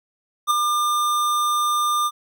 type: tone with ADSR envelope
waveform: square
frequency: 1200 Hz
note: D6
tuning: 37 cents sharp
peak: -14 dBFS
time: 0.47-2.11 s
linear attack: 36 ms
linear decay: 10 ms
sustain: -5 dB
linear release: 47 ms
effects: none